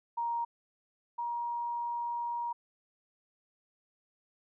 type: tone pair in turn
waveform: sine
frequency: 938 / 947.8 Hz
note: A#5 / A#5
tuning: +11 / +28 cents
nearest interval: unison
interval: 17 cents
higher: second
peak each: -30 / -32 dBFS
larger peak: first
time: 0.17-0.45 / 1.18-2.53 s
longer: second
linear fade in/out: 10 ms
effects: none